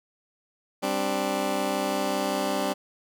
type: chord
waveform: 15% pulse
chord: G suspended fourth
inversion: none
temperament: just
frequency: 196 / 261.3 / 294 Hz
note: G3 / C4 / D4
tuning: 0 / -2 / +2 cents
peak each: -24 dBFS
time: 0.82-2.74 s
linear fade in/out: 20 ms
effects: none